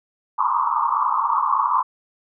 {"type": "band-pass noise", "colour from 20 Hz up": "white", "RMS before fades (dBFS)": -20, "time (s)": [0.38, 1.83], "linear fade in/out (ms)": 10, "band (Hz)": [900, 1200], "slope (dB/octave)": 96, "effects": []}